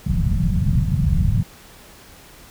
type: low-pass noise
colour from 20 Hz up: white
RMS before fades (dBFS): -18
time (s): 0.06-1.43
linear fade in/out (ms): 10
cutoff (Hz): 180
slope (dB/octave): 48
effects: pink hiss -45 dBFS RMS until 2.5 s